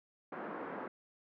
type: band-pass noise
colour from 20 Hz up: pink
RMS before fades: -43 dBFS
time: 0.32-0.88 s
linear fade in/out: 5 ms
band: 230 to 1600 Hz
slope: 24 dB/octave
effects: none